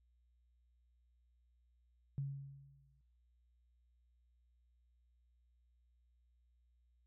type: tone with exponential decay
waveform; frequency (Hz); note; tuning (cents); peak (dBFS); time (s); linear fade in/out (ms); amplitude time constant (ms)
sine; 138.59; C#3; 0; -35; 2.18-3.01; 0; 180
effects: noise-tail reverb RT60 0.8 s tail -26 dB re dry + added 60 Hz sine -70 dBFS peak until 7.06 s